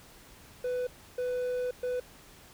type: tone bursts at uneven times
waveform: triangle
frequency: 497.7 Hz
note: B4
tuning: 13 cents sharp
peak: -27 dBFS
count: 3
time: 0.64-0.87 / 1.18-1.71 / 1.83-2 s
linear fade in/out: 5 ms
effects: pink hiss -54 dBFS RMS until 2.53 s